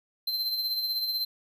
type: tone with tremolo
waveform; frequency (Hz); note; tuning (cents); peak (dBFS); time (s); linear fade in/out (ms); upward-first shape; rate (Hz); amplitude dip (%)
square; 4106; C8; -33; -26; 0.27-1.25; 5; sine; 16; 45
effects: none